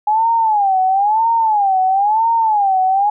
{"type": "tone with vibrato", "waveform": "sine", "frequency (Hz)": 830.6, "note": "G#5", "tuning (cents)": 0, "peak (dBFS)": -11, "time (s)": [0.07, 3.1], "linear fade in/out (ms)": 5, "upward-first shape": "sine", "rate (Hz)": 1, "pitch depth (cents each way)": 180, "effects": []}